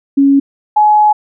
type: tone pair in turn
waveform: sine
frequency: 277.2 / 845.2 Hz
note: C#4 / G#5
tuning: 0 / +30 cents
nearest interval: octave + perfect fifth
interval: 1930 cents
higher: second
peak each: -5 dBFS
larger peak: neither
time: 0.17-0.4 / 0.76-1.13 s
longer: second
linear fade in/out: 10 ms
effects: none